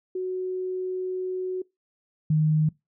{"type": "tone pair in turn", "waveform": "sine", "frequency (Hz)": [370, 154.76], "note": ["F#4", "D#3"], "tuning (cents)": [0, -9], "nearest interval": "octave + minor third", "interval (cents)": 1509, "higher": "first", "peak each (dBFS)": [-26, -18], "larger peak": "second", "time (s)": [[0.15, 1.62], [2.3, 2.69]], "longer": "first", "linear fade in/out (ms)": 5, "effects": ["noise-tail reverb RT60 0.2 s tail -23 dB re dry"]}